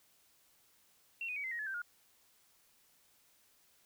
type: tone with pitch steps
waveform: sine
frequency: 2725 / 2484 / 2265 / 2065 / 1882.9 / 1716.6 / 1565.1 / 1426.9 Hz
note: F7 / D#7 / C#7 / C7 / A#6 / A6 / G6 / F6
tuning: -43 / -3 / +37 / -23 / +17 / -43 / -3 / +37 cents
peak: -37 dBFS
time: 1.21-1.818 s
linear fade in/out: 2 ms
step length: 76 ms
effects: white hiss -69 dBFS RMS until 3.85 s